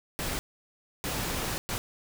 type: noise bursts at uneven times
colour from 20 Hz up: pink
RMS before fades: -32 dBFS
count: 3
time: 0.19-0.39 / 1.04-1.58 / 1.69-1.78 s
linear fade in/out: 0 ms
effects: none